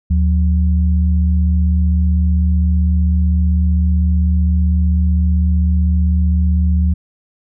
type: tone pair together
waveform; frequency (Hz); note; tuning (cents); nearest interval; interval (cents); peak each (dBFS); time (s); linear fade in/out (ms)
sine; 75.68 / 180; D#2 / F#3; -47 / -47; octave + minor third; 1500; -11 / -19; 0.1-6.94; 10
effects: none